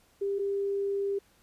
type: tone pair in turn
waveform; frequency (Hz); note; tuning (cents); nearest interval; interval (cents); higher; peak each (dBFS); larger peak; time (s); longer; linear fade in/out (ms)
sine; 397.9 / 397.9; G4 / G4; +26 / +26; unison; 0; neither; -27; neither; 0.21-0.39 / 0.39-1.19; second; 10
effects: pink hiss -64 dBFS RMS until 1.42 s + resampled to 32000 Hz